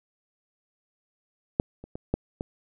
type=clicks; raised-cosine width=2 ms; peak=-7 / -28 / -22 / -10 / -17 dBFS; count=5; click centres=1.599 / 1.84 / 1.955 / 2.14 / 2.409 s; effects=none